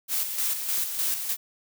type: noise with tremolo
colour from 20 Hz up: blue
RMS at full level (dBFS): -26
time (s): 0.08-1.37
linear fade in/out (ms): 50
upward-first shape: square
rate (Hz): 3.3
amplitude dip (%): 50
effects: none